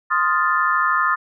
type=chord; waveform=sine; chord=F dominant seventh; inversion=second; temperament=equal; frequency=1046.5 / 1244.5 / 1396.9 / 1760 Hz; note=C6 / Eb6 / F6 / A6; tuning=0 / 0 / 0 / 0 cents; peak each=-22 / -19 / -23 / -22 dBFS; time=0.1-1.16 s; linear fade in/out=20 ms; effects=none